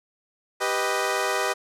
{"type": "chord", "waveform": "15% pulse", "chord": "G augmented", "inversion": "none", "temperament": "equal", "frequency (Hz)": [392, 493.9, 622.3], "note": ["G4", "B4", "D#5"], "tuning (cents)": [0, 0, 0], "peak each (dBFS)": -21, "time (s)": [0.6, 1.54], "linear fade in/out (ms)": 20, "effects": ["low-pass 12000 Hz 12 dB/octave"]}